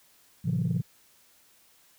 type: chord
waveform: sine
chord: F# half-diminished seventh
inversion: first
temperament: just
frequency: 111 / 133.2 / 166.5 / 185 Hz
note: A2 / C3 / E3 / F#3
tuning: +16 / +31 / +18 / 0 cents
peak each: -30 / -29 / -27 / -32 dBFS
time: 0.44-0.82 s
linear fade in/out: 20 ms
effects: tanh soft clip ceiling -19 dBFS + white hiss -61 dBFS RMS until 1.98 s